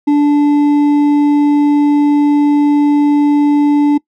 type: tone with hard clipping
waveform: triangle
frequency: 291.5 Hz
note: D4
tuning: 13 cents flat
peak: -8 dBFS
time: 0.07-3.98 s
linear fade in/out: 10 ms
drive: 8 dB
effects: noise-tail reverb RT60 0.1 s tail -22 dB re dry